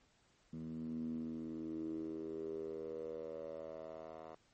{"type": "tone with band-pass filter sweep", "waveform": "10% pulse", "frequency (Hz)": 80, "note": "D#2", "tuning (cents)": 49, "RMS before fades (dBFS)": -44, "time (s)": [0.53, 4.35], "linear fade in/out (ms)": 5, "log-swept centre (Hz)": [200, 760], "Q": 6.2, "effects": ["pink hiss -72 dBFS RMS until 4.53 s", "MP3 32 kbps"]}